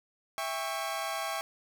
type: chord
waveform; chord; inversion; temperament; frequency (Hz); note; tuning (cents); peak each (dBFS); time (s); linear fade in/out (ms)
sawtooth; C# diminished; first; equal with one note detuned; 659.3 / 798.2 / 1108.7; E5 / G5 / C#6; 0 / +31 / 0; -33; 0.38-1.41; 0
effects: none